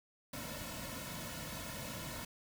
pink noise with comb filter, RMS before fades -44 dBFS, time 0.33-2.25 s, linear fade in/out 5 ms, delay 2.5 ms, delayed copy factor -0.9, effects none

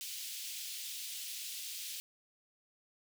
pink high-pass noise, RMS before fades -43 dBFS, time 0.01-2 s, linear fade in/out 0 ms, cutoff 2900 Hz, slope 24 dB/octave, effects none

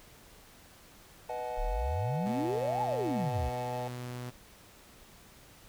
triangle chord, B dominant seventh, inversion none, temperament equal with one note detuned, 493.9 / 622.3 / 740 / 861.9 Hz, B4 / D#5 / F#5 / A5, 0 / 0 / 0 / -36 cents, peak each -38 dBFS, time 1.29-3.88 s, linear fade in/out 5 ms
sine exponential two-way sweep, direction up then down, 30.87 to 880 to 59.9 Hz, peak -30 dBFS, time 1.57-3.5 s, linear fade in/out 20 ms, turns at 2.82 s
sawtooth tone, 123.47 Hz, B2, in tune, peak -34 dBFS, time 2.25-4.31 s, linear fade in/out 20 ms
effects pink hiss -56 dBFS RMS until 5.68 s

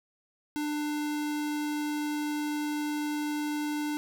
square tone, 298 Hz, D4, 25 cents sharp, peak -30 dBFS, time 0.56-3.97 s, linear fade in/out 0 ms, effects none

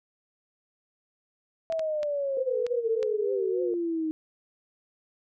sine exponential sweep, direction down, 660 to 311.1 Hz, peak -26 dBFS, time 1.7-4.11 s, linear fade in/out 0 ms
clicks, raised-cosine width 0.2 ms, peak -22 dBFS, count 5, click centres 1.724 / 1.794 / 2.031 / 2.666 / 3.029 s
sine tone with vibrato, 472.3 Hz, A#4, 23 cents sharp, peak -29 dBFS, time 2.37-3.74 s, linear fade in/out 2 ms, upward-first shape triangle, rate 3.4 Hz, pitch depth 170 cents each way
effects none

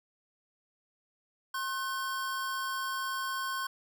square tone pair together, 1070 / 1513.2 Hz, C6 / F#6, +38 / +38 cents, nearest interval tritone, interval 600 cents, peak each -35 / -37 dBFS, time 1.54-3.67 s, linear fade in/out 5 ms, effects none

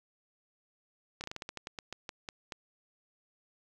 slowing click train, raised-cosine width 0.2 ms, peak -22 dBFS, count 14, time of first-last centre 1.21-2.522 s, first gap 29 ms, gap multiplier 1.19, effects none

